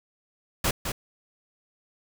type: noise with echo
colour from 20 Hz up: pink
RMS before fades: -24 dBFS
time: 0.64-0.71 s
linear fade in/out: 5 ms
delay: 210 ms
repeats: 1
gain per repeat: -6 dB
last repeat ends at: 0.92 s
effects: none